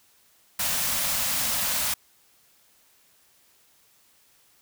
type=band-stop noise; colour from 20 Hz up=white; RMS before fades=-26 dBFS; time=0.59-1.94 s; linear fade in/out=5 ms; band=290 to 500 Hz; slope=96 dB/octave; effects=white hiss -61 dBFS RMS until 4.61 s